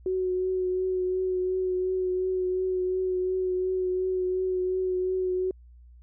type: tone with vibrato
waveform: sine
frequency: 370 Hz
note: F#4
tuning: in tune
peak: -24 dBFS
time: 0.06-5.51 s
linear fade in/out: 2 ms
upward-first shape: triangle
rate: 2.8 Hz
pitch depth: 22 cents each way
effects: added 60 Hz sine -48 dBFS peak until 6.02 s